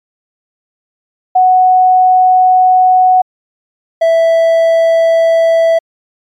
sine / triangle tone pair in turn, 740 / 659.3 Hz, F#5 / E5, 0 / 0 cents, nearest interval major second, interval 200 cents, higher first, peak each -4 dBFS, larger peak neither, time 1.35-3.22 / 4.01-5.79 s, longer first, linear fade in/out 10 ms, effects MP3 96 kbps

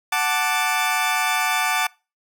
20% pulse chord, D major, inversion first, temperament equal, 740 / 880 / 1174.7 Hz, F#5 / A5 / D6, 0 / 0 / 0 cents, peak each -19 dBFS, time 0.12-1.87 s, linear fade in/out 5 ms, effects noise-tail reverb RT60 0.3 s tail -24 dB re dry

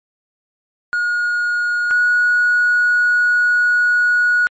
triangle tone pair in turn, 1440 / 1456.7 Hz, F#6 / F#6, -47 / -27 cents, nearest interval unison, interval 20 cents, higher second, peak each -13 / -8 dBFS, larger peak second, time 0.93-1.91 / 1.91-4.47 s, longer second, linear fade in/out 0 ms, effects tanh soft clip ceiling -8 dBFS + MP3 32 kbps

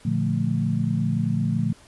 sine chord, Bb major seventh, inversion none, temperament equal, 116.54 / 146.83 / 174.61 / 220 Hz, Bb2 / D3 / F3 / A3, 0 / 0 / 0 / 0 cents, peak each -26 dBFS, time 0.05-1.73 s, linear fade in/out 5 ms, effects pink hiss -52 dBFS RMS until 1.87 s + resampled to 24000 Hz

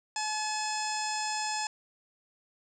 harmonic tone with a mistuned harmonic, 858 Hz, A5, 44 cents flat, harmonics 1 / 2 / 3 / 4 / 5 / 6 / 7 / 8 / 9 / 10, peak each -33 / -40 / -40 / -46 / -45 / -38 / -49 / -41 / -40 / -48 dBFS, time 0.16-1.67 s, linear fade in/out 2 ms, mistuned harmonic 9, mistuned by -57 cents, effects none

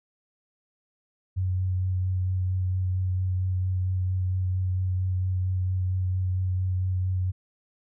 sine tone with vibrato, 92.5 Hz, F#2, in tune, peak -23 dBFS, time 1.36-7.32 s, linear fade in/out 20 ms, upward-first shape sine, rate 4.4 Hz, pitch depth 14 cents each way, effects none

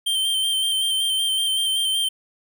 square tone with vibrato, 3136 Hz, G7, in tune, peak -20 dBFS, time 0.06-2.09 s, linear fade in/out 10 ms, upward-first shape square, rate 5.3 Hz, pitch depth 19 cents each way, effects none

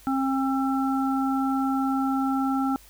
harmonic tone, 267.9 Hz, C4, 41 cents sharp, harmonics 1 / 3 / 5, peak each -23 / -29 / -31 dBFS, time 0.07-2.76 s, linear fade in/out 0 ms, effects added 50 Hz sine -53 dBFS peak until 2.89 s + white hiss -53 dBFS RMS until 2.89 s

